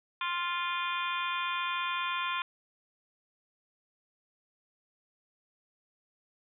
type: harmonic tone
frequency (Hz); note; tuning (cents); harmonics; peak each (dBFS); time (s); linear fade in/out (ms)
349.2; F4; 0; 3 / 4 / 5 / 6 / 7 / 8 / 9 / 10; -33 / -38 / -42 / -46 / -37 / -48 / -42 / -41; 0.21-2.42; 2
effects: none